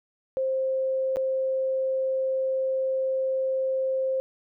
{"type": "tone with dropouts", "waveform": "sine", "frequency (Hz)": 527, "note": "C5", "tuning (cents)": 12, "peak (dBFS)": -23, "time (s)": [0.37, 4.2], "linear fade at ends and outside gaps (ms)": 0, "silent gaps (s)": [1.16, 1.169], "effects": []}